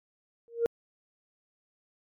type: tone with exponential growth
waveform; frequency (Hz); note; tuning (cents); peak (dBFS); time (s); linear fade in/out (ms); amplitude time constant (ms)
sine; 466.2; A#4; 0; -17; 0.48-0.66; 0; 39
effects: tanh soft clip ceiling -18 dBFS + MP3 96 kbps